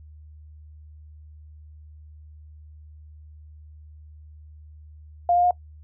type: tone with pitch steps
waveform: sine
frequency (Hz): 700 / 707.3 / 714.7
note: F5 / F5 / F5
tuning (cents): +4 / +22 / +40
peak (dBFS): -16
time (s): 5.29-5.509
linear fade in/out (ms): 2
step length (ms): 73
effects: noise-tail reverb RT60 0.1 s tail -22 dB re dry + added 76 Hz sine -43 dBFS peak until 5.83 s